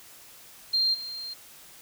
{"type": "tone with level steps", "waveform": "sine", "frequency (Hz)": 4186, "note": "C8", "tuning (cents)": 0, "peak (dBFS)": [-21, -34], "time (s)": [0.73, 1.34], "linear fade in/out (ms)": 10, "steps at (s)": 0.93, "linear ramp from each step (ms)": 20, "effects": ["white hiss -50 dBFS RMS until 1.81 s"]}